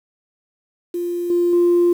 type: tone with level steps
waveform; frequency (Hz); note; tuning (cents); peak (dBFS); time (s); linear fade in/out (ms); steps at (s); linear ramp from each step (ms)
sine; 348.7; F4; -3; -20 / -13 / -10; 0.94-1.93; 5; 1.3 / 1.53; 2
effects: tanh soft clip ceiling -9 dBFS + 7-bit